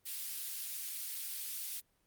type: high-pass noise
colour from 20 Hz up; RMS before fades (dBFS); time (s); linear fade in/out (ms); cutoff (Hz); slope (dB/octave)
white; -41; 0.05-1.81; 20; 3000; 12
effects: pink hiss -75 dBFS RMS until 2.06 s + Opus 32 kbps